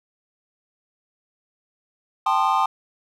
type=chord; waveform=triangle; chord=A half-diminished seventh; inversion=third; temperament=equal with one note detuned; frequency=784 / 880 / 1046.5 / 1223.8 Hz; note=G5 / A5 / C6 / Eb6; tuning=0 / 0 / 0 / -29 cents; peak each=-21 dBFS; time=2.26-2.66 s; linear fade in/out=5 ms; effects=none